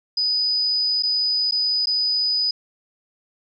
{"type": "tone with dropouts", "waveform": "sine", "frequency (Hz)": 4978, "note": "D#8", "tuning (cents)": 0, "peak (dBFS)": -18, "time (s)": [0.17, 2.51], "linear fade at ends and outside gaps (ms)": 5, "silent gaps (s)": [[1.025, 1.033], [1.511, 1.521], [1.858, 1.87]], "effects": []}